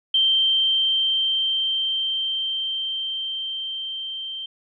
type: tone with level ramp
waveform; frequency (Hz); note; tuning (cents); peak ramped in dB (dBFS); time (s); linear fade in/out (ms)
sine; 3136; G7; 0; -15 to -29; 0.14-4.46; 5
effects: none